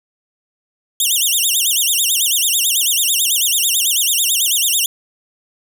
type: tone with vibrato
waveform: 10% pulse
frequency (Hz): 3193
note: G7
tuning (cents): +31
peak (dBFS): -6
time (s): 1-4.86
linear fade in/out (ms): 2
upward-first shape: sine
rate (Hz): 9.1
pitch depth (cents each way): 280
effects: none